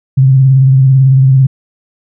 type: tone with vibrato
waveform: sine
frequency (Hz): 133.1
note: C3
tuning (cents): +30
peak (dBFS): -3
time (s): 0.17-1.47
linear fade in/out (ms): 10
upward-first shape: sine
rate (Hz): 18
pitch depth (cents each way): 45
effects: none